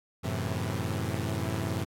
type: chord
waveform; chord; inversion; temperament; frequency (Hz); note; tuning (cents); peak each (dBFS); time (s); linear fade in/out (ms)
sawtooth; F# half-diminished seventh; none; equal; 92.5 / 110 / 130.81 / 164.81; F#2 / A2 / C3 / E3; 0 / 0 / 0 / 0; -30 / -30 / -32 / -33; 0.23-1.85; 20
effects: AAC 64 kbps